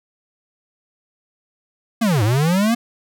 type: linear two-way sweep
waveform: square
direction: down then up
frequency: 239.9 to 99.4 to 239.9 Hz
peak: -15 dBFS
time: 2.01-2.75 s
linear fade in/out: 10 ms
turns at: 2.23 s
effects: none